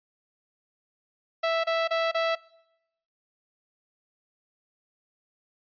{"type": "tone bursts", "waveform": "sawtooth", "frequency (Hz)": 659, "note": "E5", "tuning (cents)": -1, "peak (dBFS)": -19, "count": 4, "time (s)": [1.43, 2.354], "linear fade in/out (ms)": 10, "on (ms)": 210, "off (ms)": 28, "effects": ["noise-tail reverb RT60 0.9 s tail -24 dB re dry", "resampled to 11025 Hz"]}